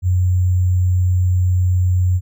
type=tone with sample-and-hold; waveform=sine; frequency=90.8 Hz; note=F#2; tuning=32 cents flat; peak=-12 dBFS; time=0.02-2.21 s; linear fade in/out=50 ms; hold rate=7350 Hz; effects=none